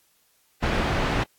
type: low-pass noise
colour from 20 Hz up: pink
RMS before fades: -24 dBFS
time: 0.62-1.24 s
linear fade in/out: 10 ms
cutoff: 2600 Hz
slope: 12 dB/octave
effects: white hiss -64 dBFS RMS until 1.38 s + AAC 64 kbps